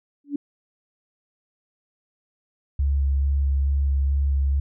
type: tone with exponential growth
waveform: sine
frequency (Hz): 286.4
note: D4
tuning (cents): -43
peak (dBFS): -19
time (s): 0.24-0.36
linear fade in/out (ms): 5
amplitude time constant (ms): 24
type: tone with vibrato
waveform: sine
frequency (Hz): 69.3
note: C#2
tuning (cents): 0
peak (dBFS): -18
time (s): 2.79-4.6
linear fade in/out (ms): 5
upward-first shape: square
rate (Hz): 2.3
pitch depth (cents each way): 12
effects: none